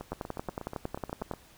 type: two click trains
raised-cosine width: 1 ms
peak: -19 / -24 dBFS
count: 14 / 12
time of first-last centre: 0.12-1.313 / 0.01-1.337 s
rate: 10.9 / 8.29 Hz
effects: pink hiss -57 dBFS RMS until 1.57 s